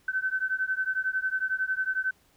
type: beating tone pair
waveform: sine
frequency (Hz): 1522 / 1533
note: F#6 / G6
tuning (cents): +48 / -39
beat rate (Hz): 11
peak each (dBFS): -29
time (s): 0.08-2.11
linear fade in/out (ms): 5
effects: pink hiss -64 dBFS RMS until 2.36 s